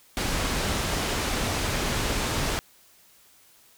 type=low-pass noise; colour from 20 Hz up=pink; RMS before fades=-27 dBFS; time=0.17-2.59 s; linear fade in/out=0 ms; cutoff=8600 Hz; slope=12 dB/octave; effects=white hiss -57 dBFS RMS until 3.77 s